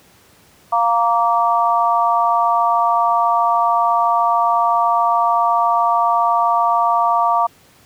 sine chord, Bb major, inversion second, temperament equal with one note detuned, 698.5 / 932.3 / 1159.8 Hz, F5 / Bb5 / D6, 0 / 0 / -22 cents, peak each -17 / -17 / -17 dBFS, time 0.72-7.47 s, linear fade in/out 10 ms, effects pink hiss -50 dBFS RMS until 7.85 s + high-pass 80 Hz 12 dB/octave

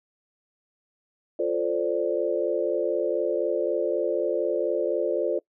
sine chord, D minor seventh, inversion first, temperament equal, 349.2 / 440 / 523.3 / 587.3 Hz, F4 / A4 / C5 / D5, 0 / 0 / 0 / 0 cents, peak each -28 dBFS, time 1.39-5.39 s, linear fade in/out 5 ms, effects noise-tail reverb RT60 0.1 s tail -23 dB re dry

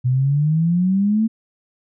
sine exponential sweep, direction up, 123.47 to 226.3 Hz, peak -14 dBFS, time 0.04-1.28 s, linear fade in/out 20 ms, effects none

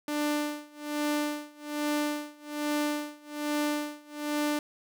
sawtooth tone with tremolo, 296.4 Hz, D4, 16 cents sharp, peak -22 dBFS, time 0.08-4.59 s, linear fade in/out 2 ms, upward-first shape sine, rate 1.2 Hz, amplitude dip 95%, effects none

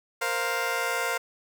15% pulse chord, Bb suspended second, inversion none, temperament just, 466.2 / 524.4 / 699.2 Hz, Bb4 / C5 / F5, 0 / +4 / +2 cents, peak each -25 dBFS, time 0.21-1.18 s, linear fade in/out 10 ms, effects none

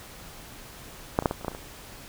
clicks, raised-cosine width 1 ms, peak -6 / -18 / -6 / -14 / -30 / -18 / -13 / -27 / -23 dBFS, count 9, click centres 1.189 / 1.224 / 1.258 / 1.311 / 1.412 / 1.447 / 1.482 / 1.517 / 1.549 s, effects pink hiss -45 dBFS RMS until 2.08 s

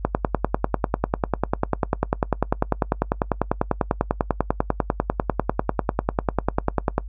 click train, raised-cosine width 1 ms, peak -4 dBFS, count 71, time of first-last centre 0.05-6.981 s, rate 10.1 Hz, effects noise-tail reverb RT60 0.1 s tail -21 dB re dry + added 50 Hz sine -31 dBFS peak until 7.08 s

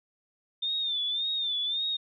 sine tone with vibrato, 3589 Hz, A7, 34 cents sharp, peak -27 dBFS, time 0.62-1.97 s, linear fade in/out 10 ms, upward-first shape sine, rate 1.8 Hz, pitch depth 82 cents each way, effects none

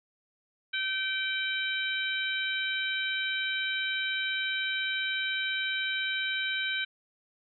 harmonic tone with a mistuned harmonic, 770 Hz, G5, 31 cents flat, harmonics 2 / 3 / 4 / 5, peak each -32 / -34 / -35 / -36 dBFS, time 0.73-6.85 s, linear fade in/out 10 ms, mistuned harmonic 3, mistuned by +18 cents, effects none

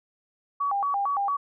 sine tone with vibrato, 952 Hz, A#5, 36 cents sharp, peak -23 dBFS, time 0.6-1.37 s, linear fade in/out 10 ms, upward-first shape square, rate 4.4 Hz, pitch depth 300 cents each way, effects none

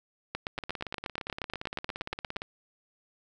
two click trains, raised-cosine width 0.3 ms, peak -16 / -20 dBFS, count 18 / 33, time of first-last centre 0.35-2.367 / 0.58-2.419 s, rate 8.43 / 17.4 Hz, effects none

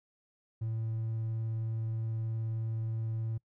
triangle tone with vibrato, 112.1 Hz, A2, 33 cents sharp, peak -29 dBFS, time 0.61-3.38 s, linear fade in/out 10 ms, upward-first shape square, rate 19 Hz, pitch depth 8 cents each way, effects noise-tail reverb RT60 0.1 s tail -26 dB re dry + tanh soft clip ceiling -25 dBFS

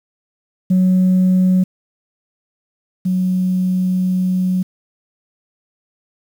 sine tone pair in turn, 185 / 184.17 Hz, F#3 / F#3, 0 / -8 cents, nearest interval unison, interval 8 cents, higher first, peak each -8 / -13 dBFS, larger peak first, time 0.7-1.64 / 3.05-4.63 s, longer second, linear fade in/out 10 ms, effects tanh soft clip ceiling -8 dBFS + 7-bit

